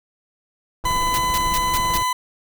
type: click train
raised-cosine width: 1 ms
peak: -24 dBFS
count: 195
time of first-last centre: 0.84-2.009 s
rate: 166 Hz
type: noise with tremolo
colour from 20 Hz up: brown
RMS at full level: -26 dBFS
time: 0.84-2.03 s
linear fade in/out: 5 ms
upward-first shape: sine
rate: 18 Hz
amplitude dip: 65%
type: tone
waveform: 40% pulse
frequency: 1006 Hz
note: B5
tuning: 32 cents sharp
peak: -18 dBFS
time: 0.85-2.13 s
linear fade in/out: 5 ms
type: noise bursts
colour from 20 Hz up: white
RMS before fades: -26 dBFS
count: 5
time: 1.14-1.975 s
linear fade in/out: 0 ms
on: 39 ms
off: 160 ms
effects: none